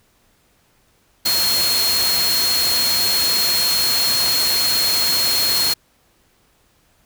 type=tone in noise; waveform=sine; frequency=4268 Hz; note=C8; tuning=34 cents sharp; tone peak=-17 dBFS; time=1.25-5.74 s; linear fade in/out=10 ms; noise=white; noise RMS=-21 dBFS; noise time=1.25-5.74 s; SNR=+1 dB; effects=pink hiss -59 dBFS RMS until 7.05 s